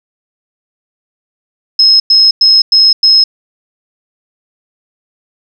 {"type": "tone bursts", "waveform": "sine", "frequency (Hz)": 5160, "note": "E8", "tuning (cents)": -38, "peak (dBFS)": -3, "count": 5, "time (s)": [1.79, 3.24], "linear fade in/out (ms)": 5, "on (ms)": 210, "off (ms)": 100, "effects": []}